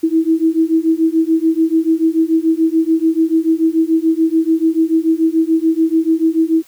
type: beating tone pair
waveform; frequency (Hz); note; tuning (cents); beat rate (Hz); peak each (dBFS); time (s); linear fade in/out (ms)
sine; 320.4 / 327.3; E4 / E4; -49 / -12; 6.9; -14; 0.03-6.63; 10
effects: white hiss -48 dBFS RMS until 6.67 s